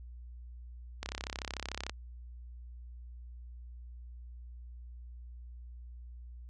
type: click train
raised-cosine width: 0.2 ms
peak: -19 dBFS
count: 30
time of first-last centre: 1.03-1.896 s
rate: 33.5 Hz
effects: added 60 Hz sine -45 dBFS peak until 6.49 s + resampled to 22050 Hz